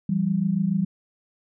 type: tone pair together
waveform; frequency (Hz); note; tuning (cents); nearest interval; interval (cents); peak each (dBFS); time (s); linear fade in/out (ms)
sine; 169.06 / 196; E3 / G3; +44 / 0; minor third; 256; -24 / -22; 0.09-0.85; 5
effects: none